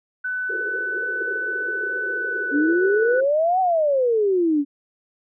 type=tone with pitch glide; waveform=sine; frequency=1500 to 1481.9 Hz; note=F#6 to F#6; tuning=+23 to +2 cents; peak=-23 dBFS; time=0.24-3.21 s; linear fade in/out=10 ms; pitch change=-21 cents; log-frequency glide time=2.12-3.04 s
type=band-pass noise; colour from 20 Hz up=pink; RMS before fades=-33 dBFS; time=0.49-3.25 s; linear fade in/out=10 ms; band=350 to 500 Hz; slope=96 dB/octave
type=exponential two-way sweep; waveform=sine; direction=up then down; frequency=277.2 to 764 to 277.2 Hz; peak=-16 dBFS; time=2.51-4.65 s; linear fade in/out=50 ms; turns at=3.6 s
effects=none